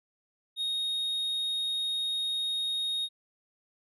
triangle tone, 3729 Hz, A#7, in tune, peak -27 dBFS, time 0.56-3.09 s, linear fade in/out 50 ms, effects resampled to 32000 Hz

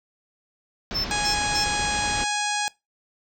pink low-pass noise, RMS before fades -32 dBFS, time 0.91-2.24 s, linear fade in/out 0 ms, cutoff 5800 Hz, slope 48 dB/octave
triangle tone bursts, 5300 Hz, E8, 9 cents sharp, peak -22 dBFS, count 3, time 0.94-1.65 s, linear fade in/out 20 ms, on 110 ms, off 190 ms
harmonic tone, 830.6 Hz, G#5, in tune, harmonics 1 / 2 / 3 / 4 / 5 / 6 / 7 / 8 / 9 / 10, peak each -27 / -30 / -32 / -33 / -34 / -35 / -35 / -36 / -37 / -37 dBFS, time 1.11-2.68 s, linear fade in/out 0 ms
effects noise-tail reverb RT60 0.2 s tail -21 dB re dry

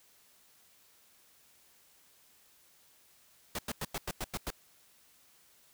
pink noise bursts, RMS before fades -36 dBFS, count 8, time 3.55-4.504 s, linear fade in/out 2 ms, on 37 ms, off 94 ms, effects white hiss -64 dBFS RMS until 5.73 s

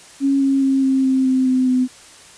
sine tone with pitch steps, 275.4 / 272.2 / 269.1 / 266 / 263 / 259.9 / 257 / 254 Hz, C#4 / C#4 / C4 / C4 / C4 / C4 / C4 / B3, -11 / -31 / +49 / +29 / +9 / -11 / -31 / +49 cents, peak -13 dBFS, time 0.2-1.88 s, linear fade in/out 50 ms, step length 210 ms, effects white hiss -43 dBFS RMS until 2.37 s + resampled to 22050 Hz

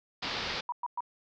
white low-pass noise, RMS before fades -35 dBFS, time 0.22-0.61 s, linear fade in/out 10 ms, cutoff 4900 Hz, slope 48 dB/octave
sine tone bursts, 967 Hz, B5, 37 cents flat, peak -30 dBFS, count 3, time 0.69-1.006 s, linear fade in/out 2 ms, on 32 ms, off 110 ms
effects none

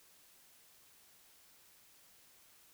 silence, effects white hiss -64 dBFS RMS until 2.73 s

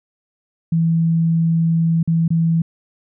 sine tone with dropouts, 164.81 Hz, E3, in tune, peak -13 dBFS, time 0.72-2.62 s, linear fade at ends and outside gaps 5 ms, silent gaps 2.03-2.075 / 2.28-2.304 s, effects none

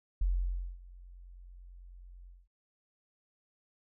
sine tone with ADSR envelope, 44.55 Hz, F1, 35 cents sharp, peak -25 dBFS, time 0.21-2.48 s, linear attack 6 ms, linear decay 560 ms, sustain -23 dB, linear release 210 ms, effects none

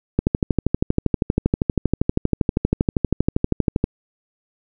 click train, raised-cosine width 3 ms, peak -3 dBFS, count 47, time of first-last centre 0.19-3.841 s, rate 12.6 Hz, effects none

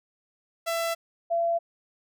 sawtooth / sine tone pair in turn, 668 / 677.3 Hz, E5 / E5, +23 / +47 cents, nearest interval unison, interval 24 cents, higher second, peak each -22 dBFS, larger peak neither, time 0.66-0.95 / 1.3-1.59 s, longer neither, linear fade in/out 20 ms, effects none

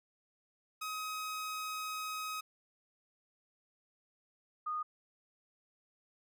sawtooth / sine tone pair in turn, 1265 / 1231.8 Hz, D#6 / D#6, +28 / -18 cents, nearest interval unison, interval 46 cents, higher first, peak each -34 / -34 dBFS, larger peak neither, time 0.81-2.41 / 4.66-4.83 s, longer first, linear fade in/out 10 ms, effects none

